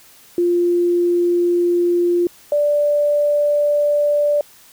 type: tone pair in turn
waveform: sine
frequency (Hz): 349.2 / 586.2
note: F4 / D5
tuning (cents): 0 / -3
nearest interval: major sixth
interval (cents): 897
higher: second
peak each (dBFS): -13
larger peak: neither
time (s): 0.38-2.27 / 2.52-4.41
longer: neither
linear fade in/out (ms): 2
effects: white hiss -47 dBFS RMS until 4.72 s